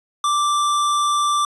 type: tone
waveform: square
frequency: 1174.7 Hz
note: D6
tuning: in tune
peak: -17 dBFS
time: 0.24-1.45 s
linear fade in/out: 2 ms
effects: resampled to 24000 Hz